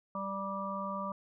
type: harmonic tone with a mistuned harmonic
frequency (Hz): 196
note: G3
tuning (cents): 0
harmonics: 1 / 3 / 5 / 6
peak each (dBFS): -40 / -41 / -41 / -38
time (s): 0.15-1.12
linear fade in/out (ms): 2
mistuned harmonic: 5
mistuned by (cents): -16
effects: none